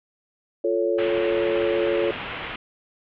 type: chord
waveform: sine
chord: F augmented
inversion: none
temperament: equal with one note detuned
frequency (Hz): 349.2 / 440 / 557.9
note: F4 / A4 / C#5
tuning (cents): 0 / 0 / +11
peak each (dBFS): -24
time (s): 0.64-2.11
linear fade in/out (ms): 5
type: low-pass noise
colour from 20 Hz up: white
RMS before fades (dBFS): -33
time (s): 0.98-2.56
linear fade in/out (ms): 5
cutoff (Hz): 3100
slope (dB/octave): 48
effects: none